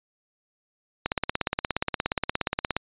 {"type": "click train", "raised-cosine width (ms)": 0.3, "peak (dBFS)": -8, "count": 30, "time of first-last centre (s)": [1.06, 2.766], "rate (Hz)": 17, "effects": ["resampled to 8000 Hz"]}